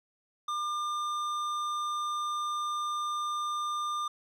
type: tone with tanh clipping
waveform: sine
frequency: 1200 Hz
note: D6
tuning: 37 cents sharp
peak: -32 dBFS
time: 0.48-4.08 s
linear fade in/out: 5 ms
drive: 13 dB
effects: none